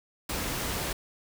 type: noise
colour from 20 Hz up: pink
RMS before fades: -32 dBFS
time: 0.29-0.93 s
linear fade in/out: 5 ms
effects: none